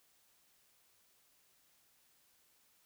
silence, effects white hiss -71 dBFS RMS until 2.85 s

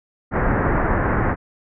pink low-pass noise, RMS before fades -19 dBFS, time 0.31-1.36 s, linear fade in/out 50 ms, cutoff 1900 Hz, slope 48 dB/octave, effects none

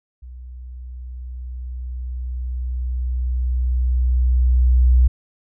sine tone with level ramp, 62.2 Hz, B1, 13 cents sharp, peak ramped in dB -34 to -9 dBFS, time 0.22-5.08 s, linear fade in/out 10 ms, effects none

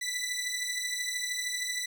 15% pulse beating tone pair, 1975.5 / 1988.5 Hz, B6 / B6, 0 / +11 cents, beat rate 13 Hz, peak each -28 dBFS, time 0.01-1.86 s, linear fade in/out 10 ms, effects none

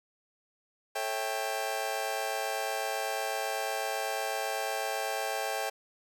sawtooth chord, A dominant seventh, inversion none, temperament just, 440 / 550 / 660 / 792 Hz, A4 / C#5 / E5 / G5, 0 / -14 / +2 / +18 cents, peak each -35 / -34 / -33 / -30 dBFS, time 0.95-5.7 s, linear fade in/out 10 ms, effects none

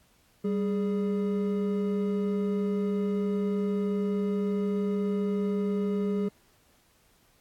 triangle tone pair together, 196 / 415.3 Hz, G3 / G#4, 0 / 0 cents, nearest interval octave + minor second, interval 1300 cents, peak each -25 / -28 dBFS, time 0.44-6.29 s, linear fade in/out 10 ms, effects pink hiss -64 dBFS RMS until 7.4 s + AAC 64 kbps

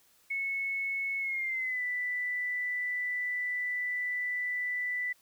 sine tone with pitch glide, 2199 to 1981.8 Hz, C#7 to B6, -14 to +5 cents, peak -30 dBFS, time 0.3-5.13 s, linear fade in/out 10 ms, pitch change -181 cents, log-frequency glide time 1.19-1.83 s, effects white hiss -65 dBFS RMS until 5.21 s

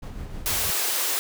brown noise with tremolo, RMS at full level -33 dBFS, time 0.02-0.71 s, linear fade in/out 10 ms, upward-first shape triangle, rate 6.5 Hz, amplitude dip 45%
white high-pass noise, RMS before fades -25 dBFS, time 0.46-1.19 s, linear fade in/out 0 ms, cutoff 300 Hz, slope 96 dB/octave
effects none

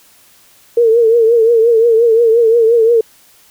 sine tone with vibrato, 458.7 Hz, A#4, 28 cents flat, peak -6 dBFS, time 0.77-3.01 s, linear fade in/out 5 ms, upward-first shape triangle, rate 5.7 Hz, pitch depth 83 cents each way, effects white hiss -47 dBFS RMS until 3.5 s

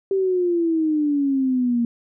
sine exponential sweep, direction down, 392 to 233.1 Hz, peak -17 dBFS, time 0.11-1.85 s, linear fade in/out 2 ms, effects none

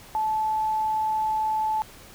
sine tone, 869 Hz, A5, 22 cents flat, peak -22 dBFS, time 0.15-1.82 s, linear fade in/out 0 ms, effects pink hiss -47 dBFS RMS until 2.14 s

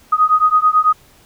sine beating tone pair, 1244.5 / 1253.6 Hz, D#6 / D#6, 0 / +13 cents, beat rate 9.1 Hz, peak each -13 dBFS, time 0.12-0.93 s, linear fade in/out 10 ms, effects pink hiss -49 dBFS RMS until 1.25 s

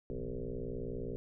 sine tone with frequency modulation, 202.1 Hz, G#3, 47 cents flat, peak -36 dBFS, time 0.1-1.16 s, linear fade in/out 0 ms, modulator 59.9 Hz, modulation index 4.9, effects none

